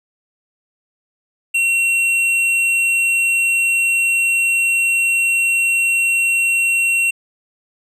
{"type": "tone with hard clipping", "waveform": "sine", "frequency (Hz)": 2730, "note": "F7", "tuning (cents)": -40, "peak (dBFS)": -15, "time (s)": [1.54, 7.11], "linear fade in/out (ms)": 10, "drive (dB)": 8, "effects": ["resampled to 32000 Hz"]}